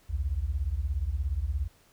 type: beating tone pair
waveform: sine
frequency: 61 / 78 Hz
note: B1 / D#2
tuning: -21 / +5 cents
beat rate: 17 Hz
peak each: -29 dBFS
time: 0.09-1.68 s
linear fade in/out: 20 ms
effects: tanh soft clip ceiling -20 dBFS + pink hiss -62 dBFS RMS until 1.92 s